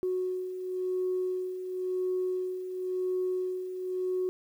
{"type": "beating tone pair", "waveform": "sine", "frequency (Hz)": [367.5, 368.45], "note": ["F#4", "F#4"], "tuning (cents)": [-12, -7], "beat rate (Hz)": 0.95, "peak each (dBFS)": [-36, -29], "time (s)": [0.03, 4.29], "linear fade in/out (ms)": 0, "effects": ["tanh soft clip ceiling -22 dBFS", "10-bit"]}